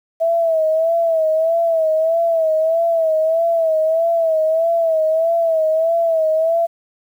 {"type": "tone with vibrato", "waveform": "sine", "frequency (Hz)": 651, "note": "E5", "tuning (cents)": -22, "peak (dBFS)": -13, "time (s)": [0.2, 6.67], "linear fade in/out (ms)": 20, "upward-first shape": "sine", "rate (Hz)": 1.6, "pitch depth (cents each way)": 60, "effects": ["8-bit"]}